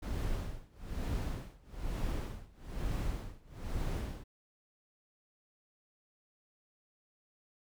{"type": "noise with tremolo", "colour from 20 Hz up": "brown", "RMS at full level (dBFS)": -34, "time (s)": [0.02, 4.24], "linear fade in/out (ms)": 10, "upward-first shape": "sine", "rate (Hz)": 1.1, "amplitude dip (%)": 95, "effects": []}